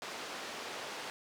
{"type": "band-pass noise", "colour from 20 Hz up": "pink", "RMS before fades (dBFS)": -43, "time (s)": [0.02, 1.1], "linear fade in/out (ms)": 0, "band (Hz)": [400, 5600], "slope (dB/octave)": 12, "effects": []}